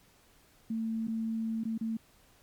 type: tone with dropouts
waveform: sine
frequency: 224.1 Hz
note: A3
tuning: 32 cents sharp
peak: -30 dBFS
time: 0.7-1.97 s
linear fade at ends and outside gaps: 5 ms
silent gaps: 1.072-1.08 / 1.637-1.652 / 1.778-1.81 s
effects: pink hiss -63 dBFS RMS until 2.42 s + MP3 96 kbps